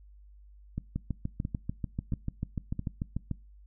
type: two click trains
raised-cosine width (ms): 5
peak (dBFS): -20 / -19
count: 4 / 17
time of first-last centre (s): 0.78-2.793 / 0.96-3.313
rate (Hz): 1.49 / 6.8
effects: noise-tail reverb RT60 0.3 s tail -23 dB re dry + added 50 Hz sine -51 dBFS peak until 3.66 s